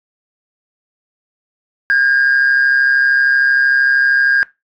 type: tone with amplitude modulation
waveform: sine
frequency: 1617 Hz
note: G#6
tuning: 47 cents flat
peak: -5 dBFS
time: 1.9-4.43 s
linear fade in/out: 0 ms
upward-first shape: sine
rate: 133 Hz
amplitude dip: 60%
effects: noise-tail reverb RT60 0.2 s tail -20 dB re dry + tanh soft clip ceiling -6 dBFS